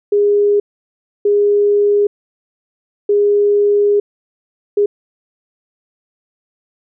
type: tone bursts at uneven times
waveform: sine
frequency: 410 Hz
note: G#4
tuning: 22 cents flat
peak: -9 dBFS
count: 4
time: 0.12-0.6 / 1.25-2.07 / 3.09-4 / 4.77-4.86 s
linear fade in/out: 5 ms
effects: none